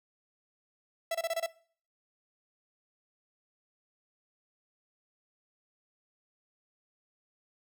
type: tone bursts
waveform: 45% pulse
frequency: 663 Hz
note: E5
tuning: 10 cents sharp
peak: -29 dBFS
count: 6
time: 1.11-1.463 s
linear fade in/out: 5 ms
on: 38 ms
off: 25 ms
effects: noise-tail reverb RT60 0.5 s tail -21 dB re dry